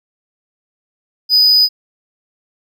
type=tone; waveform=triangle; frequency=4978 Hz; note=D#8; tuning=in tune; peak=-6 dBFS; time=1.29-1.69 s; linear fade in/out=50 ms; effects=none